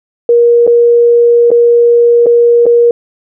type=tone with dropouts; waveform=sine; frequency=473.6 Hz; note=A#4; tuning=27 cents sharp; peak=-3 dBFS; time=0.29-2.91 s; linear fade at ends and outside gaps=2 ms; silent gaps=0.667-0.675 / 1.505-1.515 / 2.26-2.266 / 2.657-2.664 s; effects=none